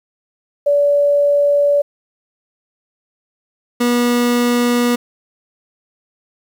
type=tone pair in turn; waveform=sine / 30% pulse; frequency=575 / 241.8 Hz; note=D5 / B3; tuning=-37 / -36 cents; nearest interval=octave + minor third; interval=1499 cents; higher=first; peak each=-10 dBFS; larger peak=neither; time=0.66-1.82 / 3.8-4.96 s; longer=neither; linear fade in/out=10 ms; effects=8-bit